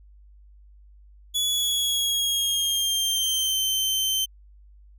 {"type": "tone with pitch glide", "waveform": "sawtooth", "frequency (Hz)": [3400, 3100], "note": ["G#7", "G7"], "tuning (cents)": [40, -20], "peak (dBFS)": -19, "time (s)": [1.34, 4.26], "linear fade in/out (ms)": 20, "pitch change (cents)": -160, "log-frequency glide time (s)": [1.49, 3.57], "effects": ["added 50 Hz sine -48 dBFS peak until 4.98 s"]}